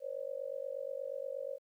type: tone with amplitude modulation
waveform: sine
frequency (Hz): 544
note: C#5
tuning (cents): -33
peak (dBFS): -33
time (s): 0-1.59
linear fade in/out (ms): 50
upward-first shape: sine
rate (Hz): 48.4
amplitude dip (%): 100
effects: 12-bit